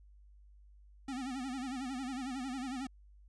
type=tone with vibrato; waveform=square; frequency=260 Hz; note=C4; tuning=11 cents flat; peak=-38 dBFS; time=1.08-2.87 s; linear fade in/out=5 ms; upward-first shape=sine; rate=11 Hz; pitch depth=110 cents each way; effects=added 50 Hz sine -56 dBFS peak until 3.28 s + resampled to 22050 Hz